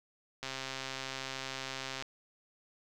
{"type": "click train", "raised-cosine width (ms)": 0.2, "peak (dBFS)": -21, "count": 213, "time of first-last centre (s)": [0.43, 2.024], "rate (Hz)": 133, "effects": []}